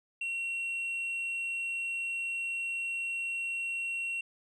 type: tone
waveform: sine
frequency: 2732 Hz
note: F7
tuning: 39 cents flat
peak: -29 dBFS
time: 0.21-4.21 s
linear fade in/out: 5 ms
effects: tanh soft clip ceiling -31 dBFS